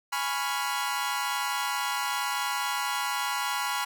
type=chord; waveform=sawtooth; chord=C# dominant seventh; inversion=second; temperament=equal; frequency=830.6 / 987.8 / 1108.7 / 1396.9 Hz; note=G#5 / B5 / C#6 / E#6; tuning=0 / 0 / 0 / 0 cents; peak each=-30 / -28 / -31 / -30 dBFS; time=0.12-3.85 s; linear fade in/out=10 ms; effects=none